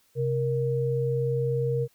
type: tone pair together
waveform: sine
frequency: 131.8 / 468.5 Hz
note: C3 / A#4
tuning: +13 / +9 cents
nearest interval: octave + minor seventh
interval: 2196 cents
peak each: -26 dBFS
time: 0.15-1.88 s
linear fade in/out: 50 ms
effects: white hiss -65 dBFS RMS until 1.94 s